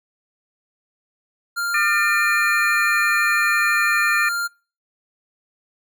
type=tone; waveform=square; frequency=1396.9 Hz; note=F6; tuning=in tune; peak=-22 dBFS; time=1.56-4.48 s; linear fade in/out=20 ms
type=harmonic tone; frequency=601 Hz; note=D5; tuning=40 cents sharp; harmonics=2 / 3 / 4; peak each=-25 / -20 / -22 dBFS; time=1.74-4.29 s; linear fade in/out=5 ms
effects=noise-tail reverb RT60 0.4 s tail -26 dB re dry